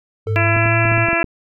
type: tone with pitch glide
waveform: sine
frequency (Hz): 103.2 to 111.89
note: G#2 to A2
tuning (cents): -10 to +29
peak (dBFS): -16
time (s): 0.26-1.08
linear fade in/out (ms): 50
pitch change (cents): +139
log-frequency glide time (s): 0.44-0.7
type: tone with exponential decay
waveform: triangle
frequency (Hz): 444.9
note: A4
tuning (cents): +19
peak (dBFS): -19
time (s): 0.27-0.78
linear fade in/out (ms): 0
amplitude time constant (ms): 110
type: harmonic tone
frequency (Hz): 336.1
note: E4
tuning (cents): +34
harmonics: 1 / 2 / 3 / 4 / 5 / 6 / 7 / 8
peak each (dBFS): -24 / -21 / -26 / -24 / -22 / -27 / -21 / -23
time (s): 0.36-1.23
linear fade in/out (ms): 0
type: clicks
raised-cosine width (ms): 3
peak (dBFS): -14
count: 8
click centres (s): 0.565 / 0.659 / 0.854 / 0.919 / 0.979 / 1.086 / 1.131 / 1.243
effects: none